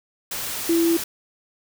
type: tone in noise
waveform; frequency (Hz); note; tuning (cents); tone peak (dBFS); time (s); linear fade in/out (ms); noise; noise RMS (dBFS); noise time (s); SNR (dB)
sine; 334.3; E4; +24; -16; 0.69-0.97; 5; white; -29; 0.31-1.04; +10
effects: none

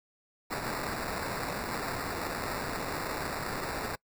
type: noise with sample-and-hold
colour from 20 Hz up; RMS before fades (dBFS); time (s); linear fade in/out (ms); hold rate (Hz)
blue; -35; 0.5-3.96; 10; 3150
effects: noise-tail reverb RT60 0.1 s tail -25 dB re dry

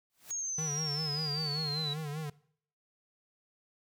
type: noise with exponential growth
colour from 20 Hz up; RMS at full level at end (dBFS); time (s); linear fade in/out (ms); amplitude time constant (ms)
white; -45; 0.1-0.31; 0; 44
type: exponential sweep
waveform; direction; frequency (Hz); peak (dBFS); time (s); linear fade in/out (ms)
sine; down; 6645 to 3884; -33; 0.3-1.94; 10
type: tone with vibrato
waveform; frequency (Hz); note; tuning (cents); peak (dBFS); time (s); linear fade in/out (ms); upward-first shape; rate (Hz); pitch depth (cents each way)
square; 151.2; D#3; -49; -36; 0.58-2.3; 5; sine; 5.1; 90
effects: noise-tail reverb RT60 0.6 s tail -21 dB re dry

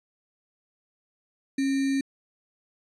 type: tone with sample-and-hold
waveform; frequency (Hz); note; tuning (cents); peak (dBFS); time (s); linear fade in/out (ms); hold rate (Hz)
sine; 272.9; C#4; -27; -22; 1.58-2.01; 5; 2100
effects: resampled to 22050 Hz

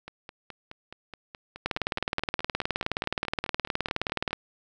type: two click trains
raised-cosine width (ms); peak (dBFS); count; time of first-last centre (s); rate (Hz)
0.3; -10 / -24; 52 / 21; 1.66-4.33 / 0.08-4.308; 19.1 / 4.73
effects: none

